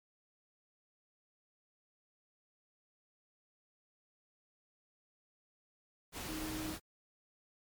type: tone in noise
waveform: sine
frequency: 313.2 Hz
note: D#4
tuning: 11 cents sharp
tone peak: -40 dBFS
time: 6.27-6.76 s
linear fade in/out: 50 ms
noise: pink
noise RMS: -43 dBFS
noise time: 6.12-6.8 s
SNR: 0 dB
effects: MP3 96 kbps